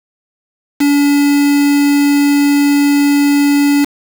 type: tone with quantisation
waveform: triangle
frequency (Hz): 286.2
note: D4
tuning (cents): -45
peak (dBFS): -6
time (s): 0.8-3.85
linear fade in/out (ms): 10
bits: 3
effects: none